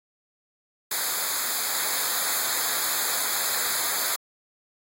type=noise with comb filter; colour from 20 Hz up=white; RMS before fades=-26 dBFS; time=0.91-4.16 s; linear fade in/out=5 ms; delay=0.35 ms; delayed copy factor=-0.95; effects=AAC 48 kbps